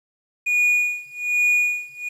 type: tone with tremolo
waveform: triangle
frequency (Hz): 2451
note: D#7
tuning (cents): -27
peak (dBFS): -13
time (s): 0.46-2.09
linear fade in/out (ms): 10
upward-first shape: sine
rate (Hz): 1.2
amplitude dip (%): 95
effects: resampled to 32000 Hz + 9-bit